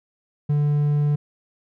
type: tone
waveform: triangle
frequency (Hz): 146.83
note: D3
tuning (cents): 0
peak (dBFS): -15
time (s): 0.49-1.16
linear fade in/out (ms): 10
effects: none